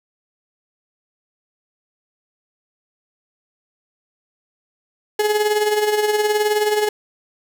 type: tone with tremolo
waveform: 35% pulse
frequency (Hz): 421.9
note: G#4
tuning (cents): +27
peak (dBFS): -12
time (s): 5.19-6.89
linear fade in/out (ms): 5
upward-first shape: sine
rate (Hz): 19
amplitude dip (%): 55
effects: none